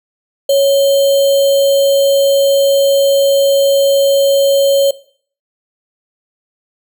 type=tone with sample-and-hold; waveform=sine; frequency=554.4 Hz; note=C#5; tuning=in tune; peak=-7 dBFS; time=0.49-4.91 s; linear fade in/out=5 ms; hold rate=3675 Hz; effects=noise-tail reverb RT60 0.5 s tail -18 dB re dry